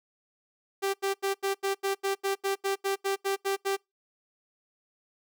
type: tone bursts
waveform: sawtooth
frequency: 392 Hz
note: G4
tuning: in tune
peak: -22 dBFS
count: 15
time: 0.82-3.768 s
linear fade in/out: 20 ms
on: 120 ms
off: 82 ms
effects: noise-tail reverb RT60 0.2 s tail -26 dB re dry